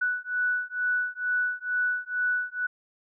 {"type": "beating tone pair", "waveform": "sine", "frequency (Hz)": [1480, 1482.2], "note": ["F#6", "F#6"], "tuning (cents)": [0, 3], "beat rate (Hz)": 2.2, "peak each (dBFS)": -28, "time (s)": [0.01, 2.67], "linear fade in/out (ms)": 10, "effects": []}